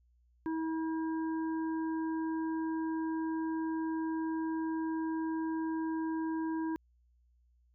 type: harmonic tone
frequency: 321.5 Hz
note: E4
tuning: 43 cents flat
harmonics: 1 / 3 / 5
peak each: -32 / -42 / -49 dBFS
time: 0.46-6.76 s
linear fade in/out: 0 ms
effects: added 60 Hz sine -65 dBFS peak until 7.74 s